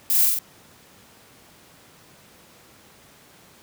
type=noise with echo; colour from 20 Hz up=violet; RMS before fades=-20 dBFS; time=0.1-0.25 s; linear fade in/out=0 ms; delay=46 ms; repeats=3; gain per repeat=-2 dB; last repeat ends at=0.388 s; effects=pink hiss -51 dBFS RMS until 3.62 s + high-pass 100 Hz 12 dB/octave